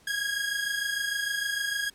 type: tone pair together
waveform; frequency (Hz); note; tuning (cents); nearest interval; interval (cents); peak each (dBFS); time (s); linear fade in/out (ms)
sawtooth; 1632 / 1658.6; G#6 / G#6; -31 / -3; unison; 28; -27; 0.07-1.9; 5
effects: pink hiss -59 dBFS RMS until 1.94 s + low-pass 12000 Hz 12 dB/octave